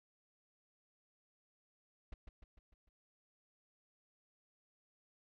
brown noise with echo, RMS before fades -44 dBFS, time 2.12-2.14 s, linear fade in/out 5 ms, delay 150 ms, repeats 5, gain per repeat -5 dB, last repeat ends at 2.89 s, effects low-pass 4000 Hz 12 dB/octave

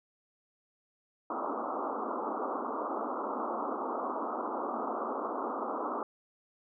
white band-pass noise, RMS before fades -35 dBFS, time 1.3-6.03 s, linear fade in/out 2 ms, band 220 to 1300 Hz, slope 96 dB/octave, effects none

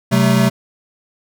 square chord, F# diminished, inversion second, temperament equal with one note detuned, 130.81 / 189.65 / 220 Hz, C3 / F#3 / A3, 0 / +43 / 0 cents, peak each -16 dBFS, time 0.11-0.5 s, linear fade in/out 20 ms, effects none

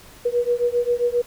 sine beating tone pair, 479 / 486.5 Hz, A#4 / B4, +47 / -26 cents, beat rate 7.5 Hz, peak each -21 dBFS, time 0.25-1.22 s, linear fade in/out 10 ms, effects pink hiss -46 dBFS RMS until 1.26 s

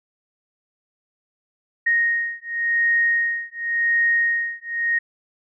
sine beating tone pair, 1864.7 / 1865.61 Hz, A#6 / A#6, 0 / +1 cents, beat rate 0.91 Hz, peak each -21 dBFS, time 1.86-4.99 s, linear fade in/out 10 ms, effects none

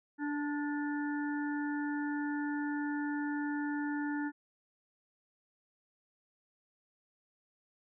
harmonic tone with a mistuned harmonic, 292.8 Hz, D4, 5 cents flat, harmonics 1 / 3 / 5 / 6, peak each -33 / -43 / -44 / -44 dBFS, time 0.18-4.32 s, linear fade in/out 50 ms, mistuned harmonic 5, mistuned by -21 cents, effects none

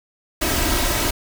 pink noise with comb filter, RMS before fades -20 dBFS, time 0.41-1.11 s, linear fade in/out 10 ms, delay 3.1 ms, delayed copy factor +0.6, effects none

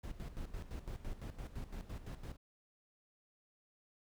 brown noise with tremolo, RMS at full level -43 dBFS, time 0.03-2.37 s, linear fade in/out 10 ms, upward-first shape square, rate 5.9 Hz, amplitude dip 70%, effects none

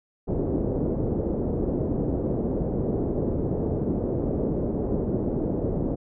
white low-pass noise, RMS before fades -26 dBFS, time 0.27-5.96 s, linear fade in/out 20 ms, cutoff 460 Hz, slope 24 dB/octave, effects none

